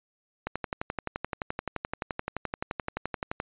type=click train; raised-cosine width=0.5 ms; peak=-15 dBFS; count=35; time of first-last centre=0.47-3.401 s; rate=11.6 Hz; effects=resampled to 8000 Hz